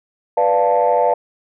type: chord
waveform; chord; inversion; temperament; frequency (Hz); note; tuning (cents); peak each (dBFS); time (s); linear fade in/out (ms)
sine; B half-diminished seventh; none; equal; 493.9 / 587.3 / 698.5 / 880; B4 / D5 / F5 / A5; 0 / 0 / 0 / 0; -17; 0.37-1.14; 5
effects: tanh soft clip ceiling -5 dBFS